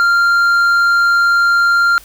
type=tone with tanh clipping; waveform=sine; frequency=1391 Hz; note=F6; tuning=7 cents flat; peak=-10 dBFS; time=0-1.98 s; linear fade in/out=0 ms; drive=6 dB; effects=added 50 Hz sine -44 dBFS peak until 2.04 s + white hiss -42 dBFS RMS until 2.04 s